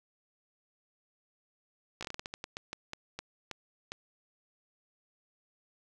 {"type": "slowing click train", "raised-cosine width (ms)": 0.2, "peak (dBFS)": -21, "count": 16, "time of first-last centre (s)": [2.01, 3.92], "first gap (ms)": 16, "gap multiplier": 1.26, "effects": []}